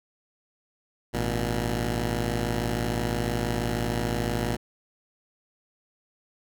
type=tone pair together; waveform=10% pulse; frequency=53.05 / 119.1 Hz; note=G#1 / A#2; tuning=+38 / +38 cents; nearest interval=octave + major second; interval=1400 cents; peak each=-20 dBFS; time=1.13-4.57 s; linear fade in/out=20 ms; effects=none